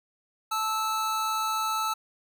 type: tone pair together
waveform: square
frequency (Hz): 875 / 1311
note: A5 / E6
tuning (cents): -10 / -10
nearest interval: perfect fifth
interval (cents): 700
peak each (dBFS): -32 / -28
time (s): 0.51-1.94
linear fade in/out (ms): 10
effects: none